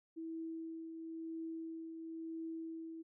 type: tone with tremolo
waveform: sine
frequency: 325.9 Hz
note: E4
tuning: 20 cents flat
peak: -40 dBFS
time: 0.16-3.03 s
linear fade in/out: 20 ms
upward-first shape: triangle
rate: 0.98 Hz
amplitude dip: 45%
effects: none